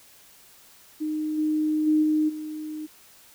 sine tone with level steps, 307.7 Hz, D#4, 19 cents flat, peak -25 / -21 / -17 / -19 / -31 dBFS, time 1-2.87 s, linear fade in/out 20 ms, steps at 1.37 / 1.86 / 2.02 / 2.28 s, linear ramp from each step 20 ms, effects white hiss -53 dBFS RMS until 3.34 s

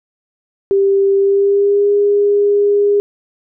sine tone with pitch glide, 393.7 to 407.8 Hz, G4 to G#4, +8 to -32 cents, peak -9 dBFS, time 0.71-3 s, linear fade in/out 0 ms, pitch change +60 cents, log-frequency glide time 1.17-1.91 s, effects none

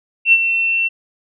sine tone with ADSR envelope, 2701 Hz, E7, 42 cents sharp, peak -5 dBFS, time 0.25-0.89 s, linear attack 75 ms, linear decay 47 ms, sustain -9 dB, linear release 22 ms, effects none

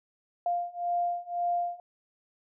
sine beating tone pair, 698.5 / 700.4 Hz, F5 / F5, 0 / +5 cents, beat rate 1.9 Hz, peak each -31 / -30 dBFS, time 0.46-1.8 s, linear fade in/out 2 ms, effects none

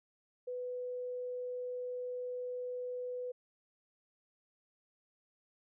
sine tone, 497 Hz, B4, 11 cents sharp, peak -37 dBFS, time 0.47-3.32 s, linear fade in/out 10 ms, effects none

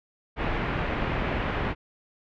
pink low-pass noise, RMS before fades -28 dBFS, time 0.36-1.75 s, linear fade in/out 50 ms, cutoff 2600 Hz, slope 24 dB/octave, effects none

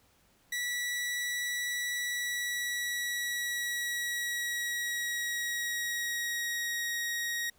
sawtooth tone with pitch glide, 1948 to 1886 Hz, B6 to A#6, -24 to +20 cents, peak -28 dBFS, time 0.52-7.5 s, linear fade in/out 5 ms, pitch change -56 cents, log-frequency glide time 2-6.91 s, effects pink hiss -66 dBFS RMS until 7.58 s

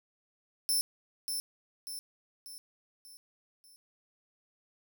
15% pulse tone with echo, 5330 Hz, E8, 18 cents sharp, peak -21 dBFS, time 0.69-0.81 s, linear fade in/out 0 ms, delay 590 ms, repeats 5, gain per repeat -6 dB, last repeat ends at 3.76 s, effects none

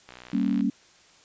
click train, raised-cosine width 0.3 ms, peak -27 dBFS, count 33, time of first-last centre 0.09-0.609 s, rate 61.7 Hz
sine chord, G diminished, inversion none, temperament equal, 196 / 233.1 / 277.2 Hz, G3 / Bb3 / Db4, 0 / 0 / 0 cents, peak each -26 dBFS, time 0.33-0.7 s, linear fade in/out 5 ms
effects white hiss -56 dBFS RMS until 1.24 s + resampled to 16000 Hz

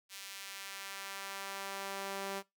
sawtooth tone with high-pass filter sweep, 196 Hz, G3, in tune, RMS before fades -43 dBFS, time 0.09-2.43 s, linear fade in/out 50 ms, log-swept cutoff 3000 to 430 Hz, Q 0.77, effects noise-tail reverb RT60 0.2 s tail -21 dB re dry

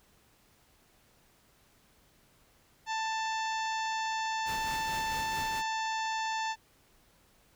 harmonic tone, 885 Hz, A5, 10 cents sharp, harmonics 1 / 2 / 3 / 4 / 5 / 6 / 7 / 8, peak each -32 / -38 / -42 / -44 / -46 / -48 / -49 / -50 dBFS, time 2.86-6.56 s, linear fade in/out 50 ms
pink noise with tremolo, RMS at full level -41 dBFS, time 4.45-5.63 s, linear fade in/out 50 ms, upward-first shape sine, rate 4.5 Hz, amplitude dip 40%
effects pink hiss -65 dBFS RMS until 7.55 s

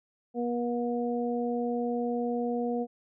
harmonic tone, 240 Hz, B3, 49 cents flat, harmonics 1 / 2 / 3, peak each -30 / -31 / -36 dBFS, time 0.34-2.87 s, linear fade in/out 50 ms, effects none

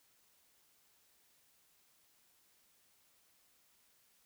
silence, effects white hiss -71 dBFS RMS until 4.25 s

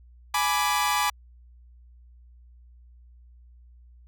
sawtooth chord, G# diminished, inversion none, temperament equal with one note detuned, 836.4 / 987.8 / 1174.7 Hz, G#5 / B5 / D6, +12 / 0 / 0 cents, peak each -23 dBFS, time 0.34-1.1 s, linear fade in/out 5 ms, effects added 60 Hz sine -49 dBFS peak until 4.07 s

